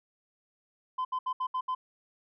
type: tone bursts at uneven times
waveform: sine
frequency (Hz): 1023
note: C6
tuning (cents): -39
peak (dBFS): -26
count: 6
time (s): 0.98-1.05 / 1.12-1.19 / 1.26-1.33 / 1.4-1.47 / 1.54-1.61 / 1.68-1.75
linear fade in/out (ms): 10
effects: tanh soft clip ceiling -27 dBFS